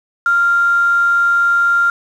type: tone with quantisation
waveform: sine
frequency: 1392 Hz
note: F6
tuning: 6 cents flat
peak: -10 dBFS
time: 0.26-1.9 s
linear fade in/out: 2 ms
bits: 5
effects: low-pass 7000 Hz 12 dB/octave